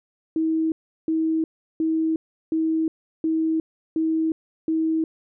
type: tone bursts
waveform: sine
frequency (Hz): 320.5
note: E4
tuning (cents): -49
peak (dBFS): -19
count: 7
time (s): 0.36-5.04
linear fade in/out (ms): 2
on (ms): 360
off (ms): 360
effects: none